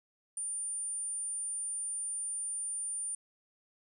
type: tone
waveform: sine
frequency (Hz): 9200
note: D9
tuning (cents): -37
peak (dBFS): -34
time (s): 0.37-3.15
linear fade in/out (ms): 2
effects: none